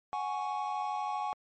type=chord; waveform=triangle; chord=F# suspended second; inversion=none; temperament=just; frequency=740 / 832.5 / 1110 Hz; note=F#5 / G#5 / C#6; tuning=0 / +4 / +2 cents; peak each=-35 / -32 / -35 dBFS; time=0.13-1.33 s; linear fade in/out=0 ms; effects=tanh soft clip ceiling -22 dBFS + MP3 32 kbps